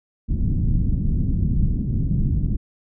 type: low-pass noise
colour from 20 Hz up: pink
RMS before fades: -20 dBFS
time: 0.28-2.57 s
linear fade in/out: 20 ms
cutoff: 220 Hz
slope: 24 dB/octave
effects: none